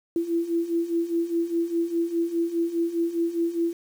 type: beating tone pair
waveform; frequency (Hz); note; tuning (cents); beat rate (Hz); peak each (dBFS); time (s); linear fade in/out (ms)
sine; 333.5 / 338.4; E4 / E4; +20 / +45; 4.9; -28 / -24; 0.16-3.73; 2
effects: 8-bit